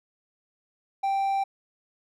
triangle tone, 784 Hz, G5, in tune, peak -21 dBFS, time 1.03-1.44 s, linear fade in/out 10 ms, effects none

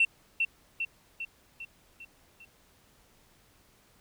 sine tone with echo, 2701 Hz, E7, 42 cents sharp, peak -18 dBFS, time 0-0.05 s, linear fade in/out 5 ms, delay 400 ms, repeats 6, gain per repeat -5 dB, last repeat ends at 2.45 s, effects tanh soft clip ceiling -17 dBFS + pink hiss -63 dBFS RMS until 4 s

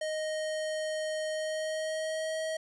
square tone with pitch glide, 622.3 to 635.7 Hz, D#5 to D#5, 0 to +37 cents, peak -32 dBFS, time 0.01-2.57 s, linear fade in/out 5 ms, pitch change +37 cents, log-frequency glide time 1.31-2.39 s, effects resampled to 24000 Hz

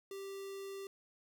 square tone with notch filter, 392 Hz, G4, in tune, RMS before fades -45 dBFS, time 0.11-0.87 s, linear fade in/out 2 ms, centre 1500 Hz, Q 1.5, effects none

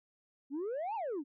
sine exponential two-way sweep, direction up then down, 261.6 to 942 to 261.6 Hz, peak -32 dBFS, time 0.5-1.24 s, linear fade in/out 50 ms, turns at 0.95 s, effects tanh soft clip ceiling -33 dBFS

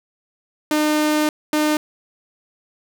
sawtooth tone bursts at uneven times, 303.6 Hz, D#4, 42 cents flat, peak -12 dBFS, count 2, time 0.71-1.29 / 1.53-1.77 s, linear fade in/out 2 ms, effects none

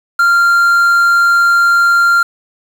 triangle tone with quantisation, 1389 Hz, F6, 10 cents flat, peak -5 dBFS, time 0.19-2.23 s, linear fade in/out 5 ms, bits 5, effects none

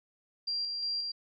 sine tone with tremolo, 4749 Hz, D8, 18 cents sharp, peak -30 dBFS, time 0.47-1.12 s, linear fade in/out 10 ms, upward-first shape square, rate 2.8 Hz, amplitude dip 30%, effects none

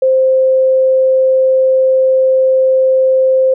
sine tone, 523.3 Hz, C5, in tune, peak -7 dBFS, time 0.02-3.54 s, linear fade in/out 5 ms, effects none

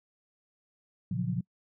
sine chord, Gb major seventh, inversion first, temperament equal, 116.54 / 138.59 / 174.61 / 185 Hz, Bb2 / Db3 / F3 / Gb3, 0 / 0 / 0 / 0 cents, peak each -34 / -35 / -32 / -36 dBFS, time 1.11-1.41 s, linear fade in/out 5 ms, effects noise-tail reverb RT60 0.1 s tail -26 dB re dry

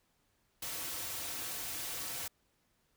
white noise with comb filter, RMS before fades -40 dBFS, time 0.62-2.28 s, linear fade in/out 5 ms, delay 4.9 ms, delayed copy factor -0.55, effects pink hiss -75 dBFS RMS until 2.96 s

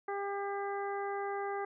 harmonic tone, 400 Hz, G4, 35 cents sharp, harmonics 1 / 2 / 3 / 4 / 5, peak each -37 / -38 / -43 / -46 / -48 dBFS, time 0.08-1.65 s, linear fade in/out 5 ms, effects none

